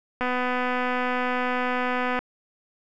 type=click train; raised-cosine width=0.5 ms; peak=-12 dBFS; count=496; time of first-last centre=0.21-2.19 s; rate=250 Hz; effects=none